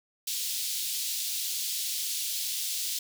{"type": "high-pass noise", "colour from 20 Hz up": "pink", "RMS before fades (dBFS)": -32, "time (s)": [0.27, 2.99], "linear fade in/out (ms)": 5, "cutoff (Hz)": 3400, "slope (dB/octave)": 24, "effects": []}